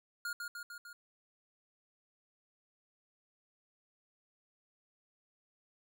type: tone with echo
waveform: square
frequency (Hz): 1424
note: F6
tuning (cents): +33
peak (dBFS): -37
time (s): 0.25-0.33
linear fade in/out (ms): 2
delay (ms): 150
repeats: 4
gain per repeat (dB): -3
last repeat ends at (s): 0.93
effects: none